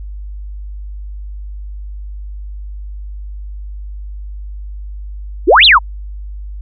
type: exponential two-way sweep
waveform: sine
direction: up then down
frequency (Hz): 288 to 4205 to 856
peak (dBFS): -3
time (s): 5.47-5.79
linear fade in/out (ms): 20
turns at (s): 5.65
effects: added 50 Hz sine -24 dBFS peak until 6.61 s